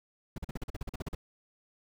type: noise bursts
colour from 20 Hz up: brown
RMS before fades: -35 dBFS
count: 13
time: 0.36-1.15 s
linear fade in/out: 5 ms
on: 22 ms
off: 42 ms
effects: none